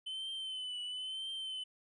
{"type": "tone with vibrato", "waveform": "triangle", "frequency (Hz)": 3046, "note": "F#7", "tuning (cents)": 50, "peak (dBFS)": -37, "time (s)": [0.06, 1.64], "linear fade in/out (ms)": 10, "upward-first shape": "triangle", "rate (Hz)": 1, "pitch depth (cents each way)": 58, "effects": ["resampled to 24000 Hz"]}